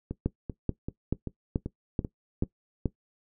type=two click trains; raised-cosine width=3 ms; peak=-20 / -13 dBFS; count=7 / 7; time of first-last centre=0.11-2.436 / 0.26-2.857 s; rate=2.58 / 2.31 Hz; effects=noise-tail reverb RT60 0.1 s tail -17 dB re dry